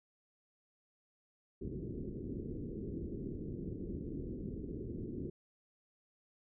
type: low-pass noise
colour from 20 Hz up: white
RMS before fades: -42 dBFS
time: 1.61-5.3 s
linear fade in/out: 5 ms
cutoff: 400 Hz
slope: 48 dB/octave
effects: none